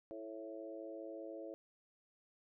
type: harmonic tone with a mistuned harmonic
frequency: 110 Hz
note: A2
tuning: in tune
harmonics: 3 / 4 / 5 / 6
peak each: -49 / -52 / -49 / -52 dBFS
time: 0.11-1.54 s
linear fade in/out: 0 ms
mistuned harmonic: 4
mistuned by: -17 cents
effects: none